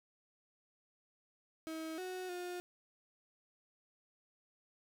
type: tone with pitch steps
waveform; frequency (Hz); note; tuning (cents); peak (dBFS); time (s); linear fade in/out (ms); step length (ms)
35% pulse; 320 / 368.6 / 356.6; D#4 / F#4 / F4; +49 / -7 / +36; -39; 1.67-2.6; 0; 310
effects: none